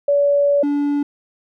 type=tone pair in turn; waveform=sine / triangle; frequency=571 / 288.1 Hz; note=D5 / D4; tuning=-49 / -33 cents; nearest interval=octave; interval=1184 cents; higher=first; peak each=-12 / -14 dBFS; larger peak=first; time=0.08-0.63 / 0.63-1.03 s; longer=first; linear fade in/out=5 ms; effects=none